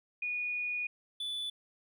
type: tone pair in turn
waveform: sine / triangle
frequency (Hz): 2457 / 3475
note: D#7 / A7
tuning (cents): -22 / -22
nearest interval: tritone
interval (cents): 600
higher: second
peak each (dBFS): -32 / -33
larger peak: first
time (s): 0.22-0.87 / 1.2-1.5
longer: first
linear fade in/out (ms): 5
effects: none